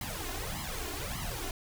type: noise with flanger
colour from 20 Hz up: pink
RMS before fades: -37 dBFS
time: 0.01-1.51 s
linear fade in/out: 2 ms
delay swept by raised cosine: 0.97 to 2.87 ms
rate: 1.7 Hz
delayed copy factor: +1
effects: none